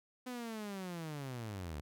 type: linear sweep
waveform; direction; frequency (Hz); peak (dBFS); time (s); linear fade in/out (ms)
sawtooth; down; 254.7 to 68.4; -37; 0.26-1.81; 10
effects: none